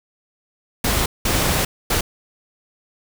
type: noise bursts at uneven times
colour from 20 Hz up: pink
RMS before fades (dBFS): -19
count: 3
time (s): 0.84-1.06 / 1.25-1.65 / 1.9-2.01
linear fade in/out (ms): 5
effects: none